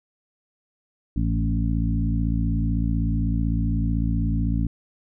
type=harmonic tone with a mistuned harmonic; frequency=55.9 Hz; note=A1; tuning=28 cents sharp; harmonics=1 / 2 / 3 / 4 / 5; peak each=-23 / -26 / -28 / -29 / -30 dBFS; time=1.16-4.67 s; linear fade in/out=5 ms; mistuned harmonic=3; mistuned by=+18 cents; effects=none